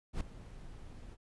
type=noise with ADSR envelope; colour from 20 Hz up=brown; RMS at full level=-32 dBFS; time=0.13-1.17 s; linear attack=77 ms; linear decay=4 ms; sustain=-17 dB; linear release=43 ms; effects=resampled to 24000 Hz